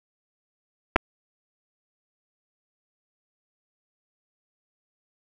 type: clicks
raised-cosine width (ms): 0.5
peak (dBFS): -3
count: 2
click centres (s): 0.96 / 0.963
effects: none